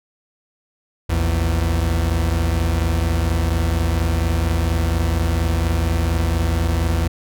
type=tone pair together; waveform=40% pulse; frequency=58.55 / 82.8 Hz; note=A#1 / E2; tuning=+8 / +8 cents; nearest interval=tritone; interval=600 cents; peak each=-21 / -17 dBFS; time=1.09-7.08 s; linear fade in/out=10 ms; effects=none